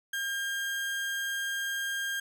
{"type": "tone", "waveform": "35% pulse", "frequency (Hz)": 1607, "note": "G6", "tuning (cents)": 43, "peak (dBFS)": -29, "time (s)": [0.13, 2.2], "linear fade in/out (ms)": 5, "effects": []}